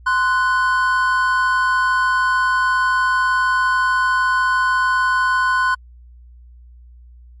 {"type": "tone pair together", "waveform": "triangle", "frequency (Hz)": [1036.6, 1483], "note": ["C6", "F#6"], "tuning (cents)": [-16, 4], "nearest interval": "tritone", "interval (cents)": 620, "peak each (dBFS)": -15, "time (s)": [0.06, 5.75], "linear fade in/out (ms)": 10, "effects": ["added 60 Hz sine -40 dBFS peak until 7.4 s", "MP3 48 kbps"]}